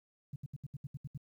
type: tone bursts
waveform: sine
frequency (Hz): 139.6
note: C#3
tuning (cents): +13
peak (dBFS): -38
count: 9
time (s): 0.33-1.176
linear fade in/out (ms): 5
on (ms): 30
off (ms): 72
effects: 12-bit